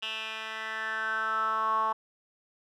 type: tone with band-pass filter sweep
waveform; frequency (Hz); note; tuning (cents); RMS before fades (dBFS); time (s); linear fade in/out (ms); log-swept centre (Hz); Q
10% pulse; 220; A3; 0; -31; 0.02-1.93; 10; 2800 to 1000; 7
effects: none